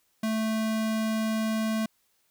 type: tone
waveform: square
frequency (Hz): 220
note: A3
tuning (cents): 0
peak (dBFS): -26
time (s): 0.23-1.86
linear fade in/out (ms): 5
effects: white hiss -70 dBFS RMS until 2.3 s